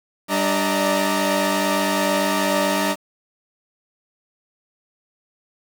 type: tone cluster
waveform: sawtooth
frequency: 195.9 / 294.2 / 586 / 635 / 925 Hz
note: G3 / D4 / D5 / D#5 / A#5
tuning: -1 / +3 / -4 / +35 / -14 cents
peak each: -21 dBFS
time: 0.28-2.96 s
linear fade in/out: 50 ms
effects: 7-bit